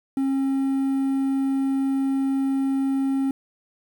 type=tone with quantisation; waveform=triangle; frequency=270.2 Hz; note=C#4; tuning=44 cents flat; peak=-18 dBFS; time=0.17-3.31 s; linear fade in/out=2 ms; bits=8; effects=none